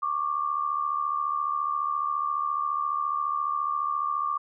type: tone pair together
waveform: sine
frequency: 1108.7 / 1183.2 Hz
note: C#6 / D6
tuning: 0 / +13 cents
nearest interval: minor second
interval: 113 cents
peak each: -29 / -27 dBFS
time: 0.02-4.38 s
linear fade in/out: 10 ms
effects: none